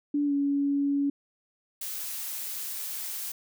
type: tone with pitch glide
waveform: sine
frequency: 289.8 to 282.2 Hz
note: D4 to C#4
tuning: -23 to +31 cents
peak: -23 dBFS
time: 0.14-1.1 s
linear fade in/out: 5 ms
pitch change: -46 cents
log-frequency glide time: 0.25-0.33 s
type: noise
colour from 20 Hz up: blue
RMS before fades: -35 dBFS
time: 1.81-3.32 s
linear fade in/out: 5 ms
effects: none